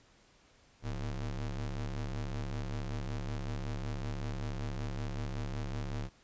40% pulse ring-modulated tone, 71.1 Hz, C#2, 45 cents sharp, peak -31 dBFS, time 0.82-6.1 s, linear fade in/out 50 ms, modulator 38.2 Hz, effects pink hiss -64 dBFS RMS until 6.23 s + resampled to 16000 Hz

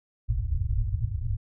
white low-pass noise, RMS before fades -27 dBFS, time 0.28-1.37 s, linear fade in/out 20 ms, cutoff 120 Hz, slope 96 dB/octave, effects none

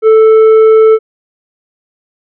sine tone with tanh clipping, 440 Hz, A4, in tune, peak -3 dBFS, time 0.02-0.99 s, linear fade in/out 50 ms, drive 6 dB, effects none

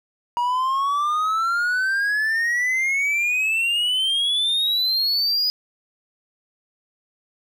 triangle exponential sweep, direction up, 953 to 4978 Hz, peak -17 dBFS, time 0.37-5.5 s, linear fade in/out 0 ms, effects none

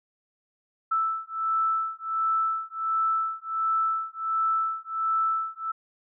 sine beating tone pair, 1318.5 / 1319.9 Hz, E6 / E6, 0 / +2 cents, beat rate 1.4 Hz, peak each -27 dBFS, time 0.91-5.72 s, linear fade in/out 10 ms, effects none

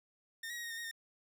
sawtooth tone with pitch steps, 1823 / 1907 / 1890 / 1864 / 1826 / 1870 / 1825 Hz, A#6 / A#6 / A#6 / A#6 / A#6 / A#6 / A#6, -39 / +39 / +23 / -1 / -36 / +5 / -37 cents, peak -37 dBFS, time 0.43-0.913 s, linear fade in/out 5 ms, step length 69 ms, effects none

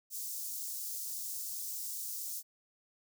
white high-pass noise, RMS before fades -40 dBFS, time 0.1-2.43 s, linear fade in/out 50 ms, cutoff 5400 Hz, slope 24 dB/octave, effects none

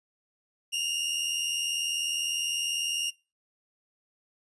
sawtooth tone pair together, 2779 / 2859 Hz, F7 / F7, -9 / +40 cents, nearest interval unison, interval 49 cents, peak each -27 dBFS, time 0.72-3.11 s, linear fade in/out 20 ms, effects noise-tail reverb RT60 0.3 s tail -24 dB re dry + resampled to 24000 Hz

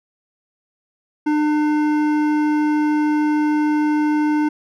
sine tone with hard clipping, 301.1 Hz, D4, 43 cents sharp, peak -17 dBFS, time 1.26-4.49 s, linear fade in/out 10 ms, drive 12 dB, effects none

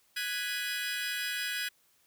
25% pulse chord, G# minor seventh, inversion third, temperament equal, 1480 / 1661.2 / 1975.5 / 2489 Hz, F#6 / G#6 / B6 / D#7, 0 / 0 / 0 / 0 cents, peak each -35 / -32 / -36 / -35 dBFS, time 0.16-1.69 s, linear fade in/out 10 ms, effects white hiss -68 dBFS RMS until 2.06 s

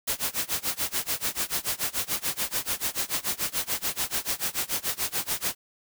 white noise with tremolo, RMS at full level -26 dBFS, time 0.07-5.55 s, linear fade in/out 10 ms, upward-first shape sine, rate 6.9 Hz, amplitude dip 95%, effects none

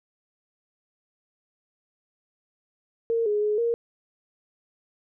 sine tone with pitch steps, 459.9 / 417.1 / 421.2 / 467.4 Hz, A#4 / G#4 / G#4 / A#4, -23 / +7 / +24 / +5 cents, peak -21 dBFS, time 3.1-3.74 s, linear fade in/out 0 ms, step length 160 ms, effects none

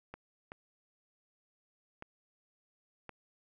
clicks, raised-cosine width 0.5 ms, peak -29 dBFS, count 4, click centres 0.14 / 0.519 / 2.024 / 3.093 s, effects none

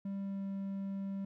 triangle tone with pitch glide, 196.9 to 195.77 Hz, G3 to G3, +8 to -2 cents, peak -34 dBFS, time 0.05-1.25 s, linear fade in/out 5 ms, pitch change -10 cents, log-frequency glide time 0.2-0.45 s, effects none

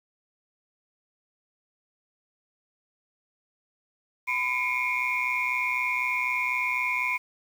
sine tone cluster, 1004 / 2157 / 2285 / 2409 Hz, B5 / C#7 / D7 / D7, +28 / -48 / -48 / +43 cents, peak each -30 / -28 / -31 / -29 dBFS, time 4.27-7.18 s, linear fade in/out 20 ms, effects tanh soft clip ceiling -17 dBFS + 8-bit

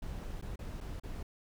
brown noise with dropouts, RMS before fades -41 dBFS, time 0.02-1.23 s, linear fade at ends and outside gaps 5 ms, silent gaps 0.414-0.423 / 0.559-0.59 / 0.805-0.809 / 0.999-1.034 s, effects none

